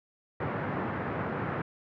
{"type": "band-pass noise", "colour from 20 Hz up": "pink", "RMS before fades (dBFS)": -33, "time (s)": [0.4, 1.62], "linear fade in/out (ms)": 5, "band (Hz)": [100, 1800], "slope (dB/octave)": 24, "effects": []}